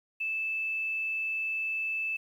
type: tone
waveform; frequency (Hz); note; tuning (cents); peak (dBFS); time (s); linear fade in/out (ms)
sine; 2630; E7; -5; -29; 0.2-2.17; 10
effects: 10-bit